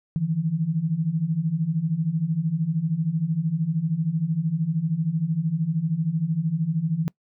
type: beating tone pair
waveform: sine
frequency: 153 / 166 Hz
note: D#3 / E3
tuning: -29 / +12 cents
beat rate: 13 Hz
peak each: -26 / -23 dBFS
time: 0.16-7.08 s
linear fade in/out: 0 ms
effects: noise-tail reverb RT60 0.1 s tail -24 dB re dry